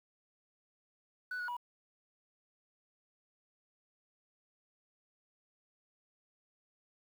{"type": "tone with pitch steps", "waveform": "sine", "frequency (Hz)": [1487, 1458, 970], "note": ["F#6", "F#6", "B5"], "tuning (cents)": [8, -26, -31], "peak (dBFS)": -34, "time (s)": [1.31, 1.568], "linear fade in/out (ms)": 5, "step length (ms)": 86, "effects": ["tanh soft clip ceiling -35 dBFS", "10-bit"]}